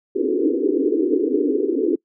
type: band-pass noise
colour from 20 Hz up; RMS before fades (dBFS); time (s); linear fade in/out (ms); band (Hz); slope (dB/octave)
pink; -19; 0.15-1.96; 10; 270 to 460; 96
effects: noise-tail reverb RT60 0.1 s tail -23 dB re dry